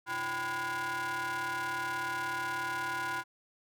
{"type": "ring-modulated tone", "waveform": "35% pulse", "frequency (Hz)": 218.5, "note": "A3", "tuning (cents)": -12, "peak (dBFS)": -28, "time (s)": [0.06, 3.24], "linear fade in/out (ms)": 50, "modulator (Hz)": 1220, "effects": []}